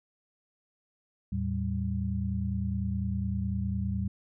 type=tone cluster; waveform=sine; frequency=80.6 / 110.5 / 194.7 Hz; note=E2 / A2 / G3; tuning=-38 / +8 / -12 cents; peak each=-32 / -33 / -32 dBFS; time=1.32-4.08 s; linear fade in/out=5 ms; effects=none